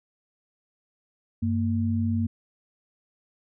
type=tone pair together; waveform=sine; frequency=95.9 / 230 Hz; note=G2 / A#3; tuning=-37 / -23 cents; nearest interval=octave + minor third; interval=1514 cents; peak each=-25 dBFS; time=1.42-2.27 s; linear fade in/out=10 ms; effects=none